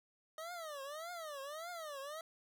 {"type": "tone with vibrato", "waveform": "25% pulse", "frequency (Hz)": 620, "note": "D#5", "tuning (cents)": -6, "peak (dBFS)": -40, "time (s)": [0.38, 2.21], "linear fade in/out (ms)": 2, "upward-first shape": "triangle", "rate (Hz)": 1.7, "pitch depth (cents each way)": 260, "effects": []}